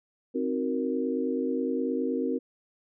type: chord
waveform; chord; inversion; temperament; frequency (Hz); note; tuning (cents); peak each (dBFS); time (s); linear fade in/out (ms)
sine; C half-diminished seventh; none; equal; 261.6 / 311.1 / 370 / 466.2; C4 / Eb4 / Gb4 / Bb4; 0 / 0 / 0 / 0; -29 / -34 / -33 / -31; 0.34-2.39; 20
effects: none